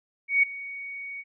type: tone with ADSR envelope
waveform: sine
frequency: 2237 Hz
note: C#7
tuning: 15 cents sharp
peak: -15 dBFS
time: 0.28-1.24 s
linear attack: 150 ms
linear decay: 7 ms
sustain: -19 dB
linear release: 42 ms
effects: none